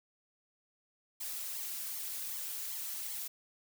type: noise with flanger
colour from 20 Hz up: blue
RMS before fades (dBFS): -40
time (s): 1.2-3.28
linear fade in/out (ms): 10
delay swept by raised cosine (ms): 0.92 to 3.62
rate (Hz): 2.6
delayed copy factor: +0.65
effects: none